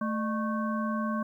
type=harmonic tone with a mistuned harmonic; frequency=220 Hz; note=A3; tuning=in tune; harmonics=1 / 3 / 5 / 7; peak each=-29 / -37 / -34 / -40 dBFS; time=0.01-1.23 s; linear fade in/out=5 ms; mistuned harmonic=3; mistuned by=-150 cents; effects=11-bit